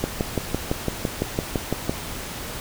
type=click train; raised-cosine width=2 ms; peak=-8 dBFS; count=12; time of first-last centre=0.04-1.895 s; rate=5.93 Hz; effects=pink hiss -33 dBFS RMS until 2.6 s